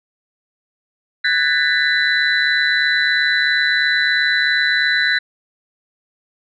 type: tone cluster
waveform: sine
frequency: 1496 / 1644 / 1787 / 1984 / 3980 Hz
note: F#6 / G#6 / A6 / B6 / B7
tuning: +19 / -18 / +26 / +7 / +13 cents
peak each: -20 dBFS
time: 1.24-5.19 s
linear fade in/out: 10 ms
effects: tanh soft clip ceiling -2 dBFS